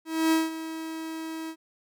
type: tone with ADSR envelope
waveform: 45% pulse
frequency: 321.7 Hz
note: E4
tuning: 42 cents flat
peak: -19 dBFS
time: 0.05-1.56 s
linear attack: 270 ms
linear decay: 180 ms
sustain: -14 dB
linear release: 70 ms
effects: none